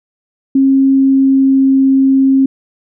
sine tone with pitch glide, 270 to 268.3 Hz, C#4 to C4, -45 to +44 cents, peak -6 dBFS, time 0.55-2.46 s, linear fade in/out 5 ms, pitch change -11 cents, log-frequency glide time 0.67-1.7 s, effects none

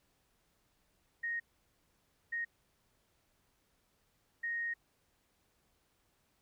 sine tone bursts at uneven times, 1864.7 Hz, A#6, in tune, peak -34 dBFS, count 3, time 1.23-1.4 / 2.32-2.45 / 4.43-4.74 s, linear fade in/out 10 ms, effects pink hiss -75 dBFS RMS until 6.41 s

